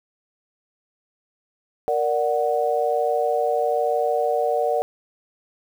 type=chord; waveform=sine; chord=Bb augmented; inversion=none; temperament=equal; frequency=466.2 / 587.3 / 740 Hz; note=Bb4 / D5 / F#5; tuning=0 / 0 / 0 cents; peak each=-23 dBFS; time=1.88-4.82 s; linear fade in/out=0 ms; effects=8-bit